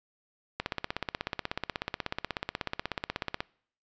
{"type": "click train", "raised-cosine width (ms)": 0.3, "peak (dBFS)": -14, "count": 47, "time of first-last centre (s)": [0.6, 3.405], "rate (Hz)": 16.4, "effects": ["noise-tail reverb RT60 0.6 s tail -25 dB re dry", "resampled to 16000 Hz"]}